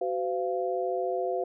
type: tone cluster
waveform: sine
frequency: 376 / 510 / 691 Hz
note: F#4 / C5 / F5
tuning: +28 / -44 / -19 cents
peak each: -31 dBFS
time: 0.01-1.44 s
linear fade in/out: 5 ms
effects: none